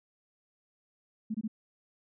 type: tone bursts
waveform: sine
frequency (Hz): 218.1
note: A3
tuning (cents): -15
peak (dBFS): -30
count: 3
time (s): 1.3-1.479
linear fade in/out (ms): 10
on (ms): 45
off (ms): 22
effects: none